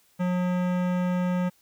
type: tone with hard clipping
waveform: sine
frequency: 180 Hz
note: F#3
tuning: 47 cents flat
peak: -25 dBFS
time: 0.19-1.5 s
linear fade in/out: 20 ms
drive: 18 dB
effects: white hiss -63 dBFS RMS until 1.61 s